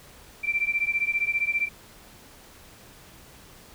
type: beating tone pair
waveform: sine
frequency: 2341 / 2356 Hz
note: D7 / D7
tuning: -6 / +5 cents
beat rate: 15 Hz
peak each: -26 dBFS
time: 0.43-1.69 s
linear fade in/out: 20 ms
effects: pink hiss -50 dBFS RMS until 3.74 s